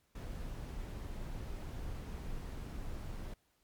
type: noise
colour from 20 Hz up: brown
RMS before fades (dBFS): -42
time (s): 0.15-3.34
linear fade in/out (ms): 5
effects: pink hiss -75 dBFS RMS until 3.63 s + MP3 96 kbps